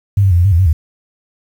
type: tone with pitch steps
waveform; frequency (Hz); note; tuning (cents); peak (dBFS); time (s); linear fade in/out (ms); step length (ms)
sine; 99.9 / 96.8 / 86.7 / 87.6 / 100 / 83.5 / 94.7 / 78.6; G2 / G2 / F2 / F2 / G2 / E2 / F#2 / D#2; +33 / -21 / -12 / +6 / +35 / +23 / +41 / +18; -7; 0.17-0.73; 5; 70
effects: 7-bit